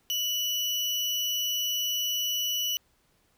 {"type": "tone with sample-and-hold", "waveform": "sine", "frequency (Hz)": 2960, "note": "F#7", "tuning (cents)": 0, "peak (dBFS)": -26, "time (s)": [0.1, 2.77], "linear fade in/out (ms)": 0, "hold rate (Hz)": 8820, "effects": ["pink hiss -68 dBFS RMS until 3.37 s"]}